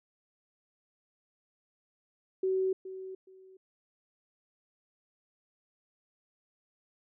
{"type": "tone with echo", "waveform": "sine", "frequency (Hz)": 377.9, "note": "F#4", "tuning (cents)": 37, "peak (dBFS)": -26, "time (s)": [2.43, 2.73], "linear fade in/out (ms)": 5, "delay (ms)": 420, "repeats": 2, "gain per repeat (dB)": -13, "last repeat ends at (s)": 3.57, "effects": []}